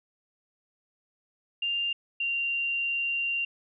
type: tone pair in turn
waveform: sine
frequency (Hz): 2794 / 2771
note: F7 / F7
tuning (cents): 0 / -14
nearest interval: unison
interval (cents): 14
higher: first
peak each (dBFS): -26 / -26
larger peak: neither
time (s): 1.62-1.93 / 2.2-3.45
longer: second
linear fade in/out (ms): 5
effects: none